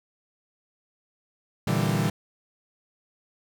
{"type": "chord", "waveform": "40% pulse", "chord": "E half-diminished seventh", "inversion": "second", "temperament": "equal", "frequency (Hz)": [116.54, 146.83, 164.81, 196], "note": ["Bb2", "D3", "E3", "G3"], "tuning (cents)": [0, 0, 0, 0], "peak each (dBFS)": -27, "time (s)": [1.67, 2.1], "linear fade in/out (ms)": 5, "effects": []}